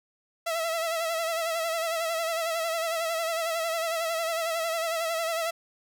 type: tone with vibrato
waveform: sawtooth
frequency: 659.3 Hz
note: E5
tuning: in tune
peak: -23 dBFS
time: 0.46-5.51 s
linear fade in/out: 10 ms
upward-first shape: sine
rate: 11 Hz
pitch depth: 51 cents each way
effects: none